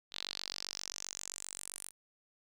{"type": "tone with band-pass filter sweep", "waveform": "sawtooth", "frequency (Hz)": 47.58, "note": "F#1", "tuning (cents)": 49, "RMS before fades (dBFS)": -44, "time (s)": [0.11, 1.92], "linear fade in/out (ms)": 50, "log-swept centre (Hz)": [3800, 10000], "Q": 4.4, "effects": []}